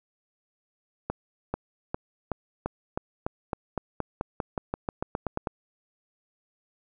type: accelerating click train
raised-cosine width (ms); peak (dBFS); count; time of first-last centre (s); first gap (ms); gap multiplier
1; -14; 20; 1.1-5.472; 440; 0.92
effects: none